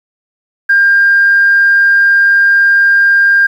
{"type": "tone", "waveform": "sine", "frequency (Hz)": 1601, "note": "G6", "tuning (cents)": 36, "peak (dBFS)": -4, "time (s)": [0.69, 3.47], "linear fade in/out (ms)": 10, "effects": ["tanh soft clip ceiling 0 dBFS", "7-bit"]}